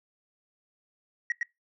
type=tone with echo; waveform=sine; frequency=1902 Hz; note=A#6; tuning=34 cents sharp; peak=-23 dBFS; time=1.3-1.32 s; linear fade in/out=2 ms; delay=110 ms; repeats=1; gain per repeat=-2 dB; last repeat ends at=1.43 s; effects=noise-tail reverb RT60 0.2 s tail -24 dB re dry + tanh soft clip ceiling -23 dBFS